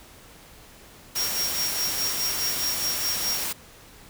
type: noise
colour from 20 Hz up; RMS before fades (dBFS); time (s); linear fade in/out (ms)
white; -29; 1.15-3.53; 10
type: tone with tremolo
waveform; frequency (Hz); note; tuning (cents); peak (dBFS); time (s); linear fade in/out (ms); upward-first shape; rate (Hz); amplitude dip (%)
triangle; 5588; F8; 0; -23; 1.16-3.44; 10; sine; 4.8; 70
effects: pink hiss -49 dBFS RMS until 4.09 s